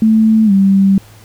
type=tone with pitch glide; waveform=sine; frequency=220 to 194.87 Hz; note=A3 to G3; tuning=0 to -10 cents; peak=-6 dBFS; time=0.02-0.98 s; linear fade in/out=2 ms; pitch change=-210 cents; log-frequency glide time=0.45-0.52 s; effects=added 106 Hz sine -39 dBFS peak until 1.24 s + pink hiss -43 dBFS RMS until 1.24 s